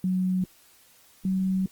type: tone pair in turn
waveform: sine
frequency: 185 / 188.78 Hz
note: F#3 / F#3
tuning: 0 / +35 cents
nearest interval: unison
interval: 35 cents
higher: second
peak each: -22 dBFS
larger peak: neither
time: 0.04-0.44 / 1.25-1.66 s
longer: second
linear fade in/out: 2 ms
effects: white hiss -57 dBFS RMS until 1.71 s + Opus 24 kbps